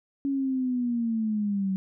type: linear sweep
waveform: sine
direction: down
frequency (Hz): 279.1 to 188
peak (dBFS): -24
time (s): 0.25-1.76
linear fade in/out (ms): 0
effects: none